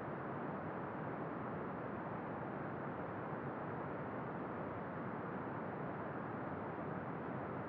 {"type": "band-pass noise", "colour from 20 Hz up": "pink", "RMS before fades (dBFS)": -44, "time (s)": [0, 7.68], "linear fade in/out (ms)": 0, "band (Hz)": [120, 1500], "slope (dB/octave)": 24, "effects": []}